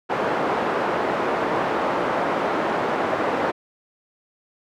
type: band-pass noise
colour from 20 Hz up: pink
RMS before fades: -23 dBFS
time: 0.09-3.52 s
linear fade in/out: 20 ms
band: 380 to 1200 Hz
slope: 12 dB/octave
effects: none